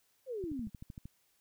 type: exponential sweep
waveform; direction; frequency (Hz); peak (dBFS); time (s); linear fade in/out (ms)
sine; down; 549 to 192.8; -36; 0.26-0.7; 50
type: click train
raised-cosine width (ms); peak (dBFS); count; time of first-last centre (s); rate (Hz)
5; -33; 9; 0.44-1.055; 13
effects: white hiss -73 dBFS RMS until 1.4 s

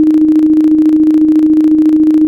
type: tone with tremolo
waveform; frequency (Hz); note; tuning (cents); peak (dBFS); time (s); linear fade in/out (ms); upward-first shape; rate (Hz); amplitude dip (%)
sine; 310; D#4; -6; -3; 0-2.27; 0; square; 14; 35
effects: none

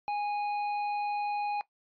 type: tone with hard clipping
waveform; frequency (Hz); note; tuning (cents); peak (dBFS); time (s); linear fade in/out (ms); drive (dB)
triangle; 826; G#5; -10; -31; 0.08-1.61; 0; 11
effects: noise-tail reverb RT60 0.1 s tail -17 dB re dry + resampled to 11025 Hz

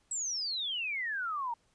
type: exponential sweep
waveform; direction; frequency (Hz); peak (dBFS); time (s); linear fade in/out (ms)
sine; down; 7902 to 908; -32; 0.11-1.54; 5
effects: pink hiss -71 dBFS RMS until 1.74 s + resampled to 22050 Hz

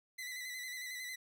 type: tone with vibrato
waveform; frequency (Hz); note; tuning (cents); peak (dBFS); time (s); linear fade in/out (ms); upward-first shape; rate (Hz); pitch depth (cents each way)
sawtooth; 2002; B6; +23; -38; 0.18-1.16; 10; square; 11; 34
effects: none

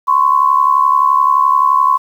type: tone pair together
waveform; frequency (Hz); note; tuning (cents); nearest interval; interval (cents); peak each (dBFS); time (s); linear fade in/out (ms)
sine; 1028.4 / 1100; C6 / C#6; -30 / -14; minor second; 116; -11; 0.07-1.98; 20
effects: 7-bit

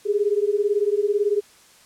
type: beating tone pair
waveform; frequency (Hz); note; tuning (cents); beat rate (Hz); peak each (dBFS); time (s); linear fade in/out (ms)
sine; 402.4 / 420.4; G4 / G#4; +45 / +21; 18; -21; 0.05-1.41; 20
effects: white hiss -52 dBFS RMS until 1.85 s + low-pass 10000 Hz 12 dB/octave

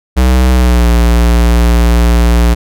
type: tone with pitch glide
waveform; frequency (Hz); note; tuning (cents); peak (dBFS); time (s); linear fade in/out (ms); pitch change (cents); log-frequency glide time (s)
square; 63.3 to 58.72; B1 to A#1; +43 to +13; -6; 0.16-2.55; 20; -130; 0.52-0.87
effects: none

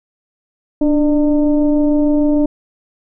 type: tone with frequency modulation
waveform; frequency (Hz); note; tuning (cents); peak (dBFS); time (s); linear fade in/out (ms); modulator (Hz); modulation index
sine; 293.7; D4; 0; -10; 0.81-2.46; 5; 307; 0.73
effects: none

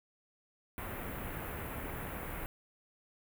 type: band-stop noise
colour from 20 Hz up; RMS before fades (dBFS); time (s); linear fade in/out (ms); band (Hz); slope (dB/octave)
pink; -41; 0.78-2.46; 0; 2400 to 12000; 24
effects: none

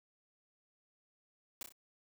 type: noise with echo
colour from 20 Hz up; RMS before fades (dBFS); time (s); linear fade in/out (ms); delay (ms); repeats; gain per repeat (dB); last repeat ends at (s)
white; -42; 1.61-1.63; 2; 31; 3; -6; 1.723
effects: none

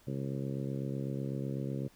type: harmonic tone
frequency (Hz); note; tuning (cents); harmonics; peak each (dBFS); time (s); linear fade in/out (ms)
68; C#2; -33; 2 / 3 / 4 / 5 / 6 / 7 / 8; -36 / -40 / -42 / -44 / -46 / -47 / -48; 0.07-1.88; 5
effects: pink hiss -63 dBFS RMS until 1.95 s

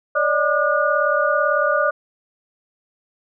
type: tone cluster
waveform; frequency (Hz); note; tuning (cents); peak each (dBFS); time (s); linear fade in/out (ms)
sine; 570 / 608 / 1202 / 1449; C#5 / D#5 / D6 / F#6; +48 / -40 / +40 / -37; -21; 0.15-1.91; 10
effects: none

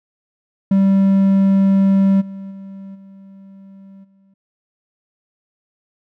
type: tone with level steps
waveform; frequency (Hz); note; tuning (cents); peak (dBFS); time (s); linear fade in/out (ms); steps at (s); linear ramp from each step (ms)
triangle; 194.6; G3; -12; -8 / -26 / -29 / -36 / -49; 0.71-4.34; 5; 2.2 / 2.5 / 2.94 / 4.03; 20
effects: none

